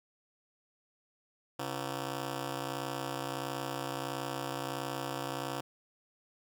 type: ring-modulated tone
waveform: 10% pulse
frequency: 208.1 Hz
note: G#3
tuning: 4 cents sharp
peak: -24 dBFS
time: 1.59-5.61 s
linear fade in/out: 5 ms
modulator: 73.3 Hz
effects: none